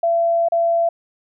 sine tone with dropouts, 675 Hz, E5, 41 cents sharp, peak -14 dBFS, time 0.03-0.89 s, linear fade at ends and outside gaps 5 ms, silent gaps 0.486-0.52 s, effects none

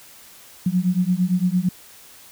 sine beating tone pair, 177.1 / 185.9 Hz, F3 / F#3, +24 / +8 cents, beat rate 8.8 Hz, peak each -20 dBFS, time 0.66-1.69 s, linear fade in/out 5 ms, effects white hiss -46 dBFS RMS until 2.31 s

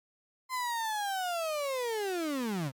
35% pulse linear sweep, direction down, 1038 to 123.47 Hz, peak -29 dBFS, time 0.49-2.72 s, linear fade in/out 50 ms, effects MP3 96 kbps

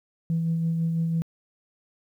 sine tone with tremolo, 164.81 Hz, E3, in tune, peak -20 dBFS, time 0.3-1.22 s, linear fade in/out 0 ms, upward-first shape sine, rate 6 Hz, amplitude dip 30%, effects tanh soft clip ceiling -18 dBFS + 10-bit

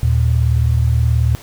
sine tone pair together, 77.78 / 116.54 Hz, D#2 / A#2, 0 / 0 cents, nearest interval perfect fifth, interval 700 cents, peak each -14 dBFS, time 0.03-1.35 s, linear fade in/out 0 ms, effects pink hiss -39 dBFS RMS until 1.42 s

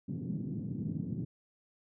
pink band-pass noise, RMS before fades -37 dBFS, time 0.08-1.25 s, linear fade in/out 10 ms, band 130 to 250 Hz, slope 24 dB/octave, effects none

